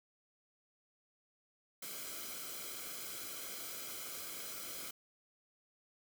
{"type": "noise with comb filter", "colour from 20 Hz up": "white", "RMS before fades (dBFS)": -45, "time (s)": [1.82, 4.91], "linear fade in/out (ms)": 5, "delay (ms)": 1.1, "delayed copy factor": -0.7, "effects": []}